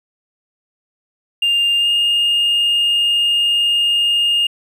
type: tone with pitch glide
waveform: triangle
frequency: 2804 to 2833 Hz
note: F7 to F7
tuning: +6 to +24 cents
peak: -10 dBFS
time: 1.42-4.47 s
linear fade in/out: 5 ms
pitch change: +18 cents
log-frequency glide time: 1.78-1.88 s
effects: tanh soft clip ceiling -8 dBFS